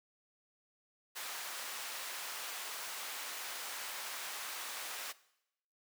pink high-pass noise, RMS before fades -43 dBFS, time 1.15-5.13 s, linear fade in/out 20 ms, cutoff 970 Hz, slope 12 dB/octave, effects noise-tail reverb RT60 0.8 s tail -19 dB re dry

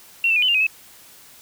sine tone with pitch steps, 2730 / 2653 / 2449 / 3019 / 2798 / 2525 / 2596 Hz, F7 / E7 / D#7 / F#7 / F7 / D#7 / E7, -40 / +10 / -28 / +34 / +3 / +25 / -27 cents, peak -15 dBFS, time 0.24-0.667 s, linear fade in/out 2 ms, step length 61 ms, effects white hiss -47 dBFS RMS until 1.41 s

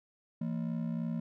triangle ring-modulated tone, 198.1 Hz, G3, 18 cents sharp, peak -27 dBFS, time 0.41-1.2 s, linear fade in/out 5 ms, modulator 31.6 Hz, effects none

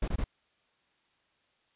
brown noise bursts, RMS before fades -30 dBFS, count 3, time 0.02-0.241 s, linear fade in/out 5 ms, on 59 ms, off 22 ms, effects white hiss -71 dBFS RMS until 1.75 s + resampled to 8000 Hz

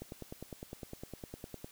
click train, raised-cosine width 2 ms, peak -29 dBFS, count 17, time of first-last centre 0.02-1.644 s, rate 9.85 Hz, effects white hiss -58 dBFS RMS until 1.71 s

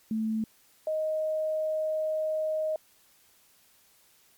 sine tone pair in turn, 220 / 624.4 Hz, A3 / D#5, 0 / +6 cents, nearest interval octave + tritone, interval 1806 cents, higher second, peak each -26 dBFS, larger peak neither, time 0.11-0.44 / 0.87-2.76 s, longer second, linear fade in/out 2 ms, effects white hiss -62 dBFS RMS until 4.37 s + MP3 96 kbps

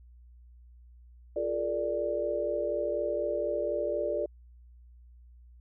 sine chord, Bb dominant seventh, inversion second, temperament equal with one note detuned, 349.2 / 422.1 / 466.2 / 587.3 Hz, F4 / Ab4 / Bb4 / D5, 0 / +28 / 0 / 0 cents, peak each -36 / -35 / -36 / -30 dBFS, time 1.36-4.26 s, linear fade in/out 5 ms, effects added 60 Hz sine -51 dBFS peak until 5.6 s

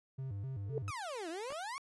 triangle tone with vibrato, 115.2 Hz, A#2, 20 cents flat, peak -36 dBFS, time 0.18-0.91 s, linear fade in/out 10 ms, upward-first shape square, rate 3.9 Hz, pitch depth 250 cents each way
sine tone with exponential growth, 441.7 Hz, A4, 7 cents sharp, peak -30 dBFS, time 0.65-0.78 s, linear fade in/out 1 ms, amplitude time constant 28 ms
30% pulse exponential two-way sweep, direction down then up, 1318.5 to 312 to 1145 Hz, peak -37 dBFS, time 0.88-1.78 s, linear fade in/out 0 ms, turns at 1.29 s
clicks, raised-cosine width 0.5 ms, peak -32 dBFS, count 2, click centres 1.505 / 1.523 s
effects resampled to 24000 Hz

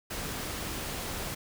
pink noise, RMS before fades -36 dBFS, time 0.1-1.35 s, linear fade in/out 10 ms, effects none

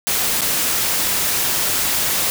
white noise with dropouts, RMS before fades -19 dBFS, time 0.07-2.3 s, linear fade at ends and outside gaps 0 ms, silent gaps 0.409-0.417 s, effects none

